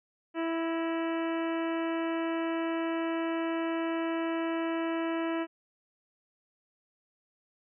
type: harmonic tone with a mistuned harmonic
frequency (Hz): 329.6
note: E4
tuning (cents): 0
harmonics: 1 / 2 / 3 / 4 / 5 / 6 / 7 / 8 / 9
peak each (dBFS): -30 / -36 / -40 / -42 / -44 / -46 / -47 / -48 / -49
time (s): 0.34-5.47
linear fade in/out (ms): 50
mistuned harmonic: 6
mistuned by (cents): -52
effects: none